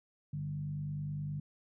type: tone with frequency modulation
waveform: sine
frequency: 147.7 Hz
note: D3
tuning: 10 cents sharp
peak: -35 dBFS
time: 0.33-1.4 s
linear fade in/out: 5 ms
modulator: 49.7 Hz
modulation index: 0.59
effects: none